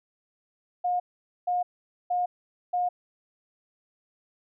sine tone bursts, 716 Hz, F5, 43 cents sharp, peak -23 dBFS, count 4, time 0.84-2.89 s, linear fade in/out 10 ms, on 160 ms, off 470 ms, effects none

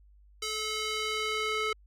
square tone with band-pass filter sweep, 432.8 Hz, A4, 29 cents flat, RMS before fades -32 dBFS, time 0.42-1.73 s, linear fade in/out 5 ms, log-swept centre 4900 to 2000 Hz, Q 0.99, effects added 50 Hz sine -55 dBFS peak until 1.86 s

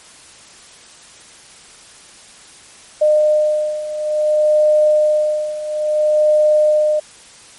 sine beating tone pair, 607 / 607.58 Hz, D#5 / D#5, -43 / -41 cents, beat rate 0.58 Hz, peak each -17 / -13 dBFS, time 3.01-7 s, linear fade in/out 10 ms, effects white hiss -42 dBFS RMS until 7.58 s + MP3 48 kbps

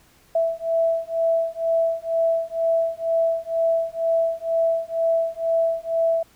sine beating tone pair, 659.3 / 661.4 Hz, E5 / E5, 0 / +6 cents, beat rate 2.1 Hz, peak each -22 dBFS, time 0.35-6.23 s, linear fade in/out 5 ms, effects pink hiss -56 dBFS RMS until 6.35 s

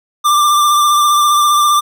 square tone with vibrato, 1183 Hz, D6, 12 cents sharp, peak -9 dBFS, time 0.24-1.81 s, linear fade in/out 20 ms, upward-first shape triangle, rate 15 Hz, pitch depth 30 cents each way, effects none

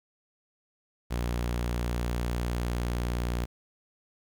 sawtooth tone, 59.7 Hz, A#1, 42 cents sharp, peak -24 dBFS, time 1.1-3.46 s, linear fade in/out 20 ms, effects 10-bit

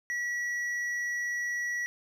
sine tone with hard clipping, 1934 Hz, B6, 37 cents flat, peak -31 dBFS, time 0.1-1.86 s, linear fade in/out 0 ms, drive 5 dB, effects none

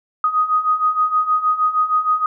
sine beating tone pair, 1244.5 / 1250.9 Hz, D#6 / D#6, 0 / +9 cents, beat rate 6.4 Hz, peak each -20 / -16 dBFS, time 0.24-2.26 s, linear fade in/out 2 ms, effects none

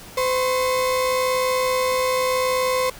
35% pulse tone pair together, 511 / 1082.8 Hz, C5 / C#6, -41 / -41 cents, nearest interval octave + minor second, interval 1300 cents, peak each -18 / -24 dBFS, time 0.17-2.9 s, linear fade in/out 5 ms, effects pink hiss -41 dBFS RMS until 2.99 s

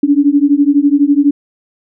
sine beating tone pair, 280.5 / 292.5 Hz, C#4 / D4, +21 / -7 cents, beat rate 12 Hz, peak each -10 dBFS, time 0.03-1.31 s, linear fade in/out 5 ms, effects none

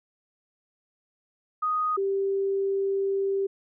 sine tone pair in turn, 1244.5 / 392 Hz, D#6 / G4, 0 / 0 cents, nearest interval octave + minor sixth, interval 2000 cents, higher first, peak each -23 dBFS, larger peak neither, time 1.62-1.97 / 1.97-3.47 s, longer second, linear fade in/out 10 ms, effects none

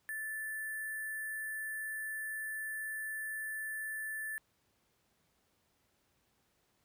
sine tone with sample-and-hold, 1752 Hz, A6, 8 cents flat, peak -37 dBFS, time 0.09-4.38 s, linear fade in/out 0 ms, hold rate 11025 Hz, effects pink hiss -75 dBFS RMS until 6.84 s + high-pass 60 Hz 12 dB/octave

